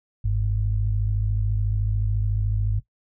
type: tone pair together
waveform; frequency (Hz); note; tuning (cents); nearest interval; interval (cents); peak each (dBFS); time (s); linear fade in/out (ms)
sine; 49.19 / 103.1; G1 / G#2; +7 / -12; octave + minor second; 1281; -23; 0.24-2.8; 10
effects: noise-tail reverb RT60 0.1 s tail -17 dB re dry